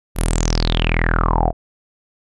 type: tone with low-pass filter sweep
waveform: sawtooth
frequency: 41 Hz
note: E1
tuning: 9 cents flat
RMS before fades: -17 dBFS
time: 0.15-1.53 s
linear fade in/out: 50 ms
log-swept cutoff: 12000 to 650 Hz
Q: 10
effects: none